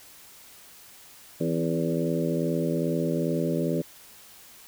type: harmonic tone with a mistuned harmonic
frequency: 82.41 Hz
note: E2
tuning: in tune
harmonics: 2 / 3 / 4 / 5 / 6 / 7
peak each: -28 / -30 / -31 / -32 / -33 / -33 dBFS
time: 1.4-3.82 s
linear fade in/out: 10 ms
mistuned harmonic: 3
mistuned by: +48 cents
effects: white hiss -50 dBFS RMS until 4.67 s